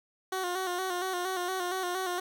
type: tone with vibrato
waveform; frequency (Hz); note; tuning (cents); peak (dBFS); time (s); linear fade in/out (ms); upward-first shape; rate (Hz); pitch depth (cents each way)
15% pulse; 366; F#4; -19; -24; 0.32-2.2; 5; square; 4.3; 49
effects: none